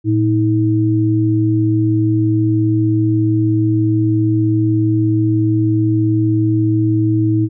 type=tone pair together; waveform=sine; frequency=112.9 / 319.3 Hz; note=A2 / D#4; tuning=+45 / +45 cents; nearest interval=octave + tritone; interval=1800 cents; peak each=-14 dBFS; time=0.04-7.49 s; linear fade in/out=50 ms; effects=none